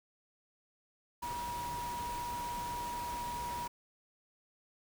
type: tone in noise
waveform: sine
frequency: 961 Hz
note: B5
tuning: 48 cents flat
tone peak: -37 dBFS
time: 1.22-3.68 s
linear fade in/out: 10 ms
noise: pink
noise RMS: -45 dBFS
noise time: 1.22-3.68 s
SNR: +5 dB
effects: none